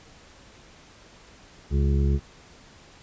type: harmonic tone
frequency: 69.4 Hz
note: C#2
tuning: 3 cents sharp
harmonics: 1 / 2 / 3 / 5 / 6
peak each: -20 / -26 / -30 / -34 / -36 dBFS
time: 1.7-2.2 s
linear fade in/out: 50 ms
effects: pink hiss -51 dBFS RMS until 3.02 s + resampled to 16000 Hz